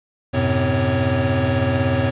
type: tone cluster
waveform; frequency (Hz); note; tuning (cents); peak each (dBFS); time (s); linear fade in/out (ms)
square; 91 / 107.2 / 128.8 / 255.5 / 553; F#2 / A2 / C3 / C4 / C#5; -28 / -45 / -27 / -41 / -4; -24; 0.33-2.11; 20
effects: resampled to 8000 Hz + 8-bit